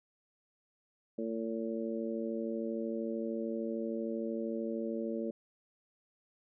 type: harmonic tone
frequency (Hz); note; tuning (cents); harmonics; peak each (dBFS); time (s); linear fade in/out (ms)
113.1; A2; +48; 2 / 3 / 4 / 5; -37 / -39 / -40 / -41; 1.18-5.31; 5
effects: none